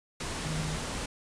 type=tone in noise; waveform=sine; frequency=156.2 Hz; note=D#3; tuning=7 cents sharp; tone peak=-32 dBFS; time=0.45-0.76 s; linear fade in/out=5 ms; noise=pink; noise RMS=-35 dBFS; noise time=0.2-1.06 s; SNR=0 dB; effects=resampled to 22050 Hz